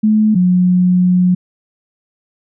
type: tone pair in turn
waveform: sine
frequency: 215 / 180.79 Hz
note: A3 / F#3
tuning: -40 / -40 cents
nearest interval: minor third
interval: 300 cents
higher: first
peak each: -8 dBFS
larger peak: neither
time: 0.03-0.35 / 0.35-1.35 s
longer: second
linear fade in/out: 10 ms
effects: none